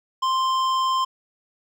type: tone with hard clipping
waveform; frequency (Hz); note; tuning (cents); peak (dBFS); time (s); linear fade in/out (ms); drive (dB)
sine; 1046.5; C6; 0; -21; 0.22-1.05; 10; 11
effects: none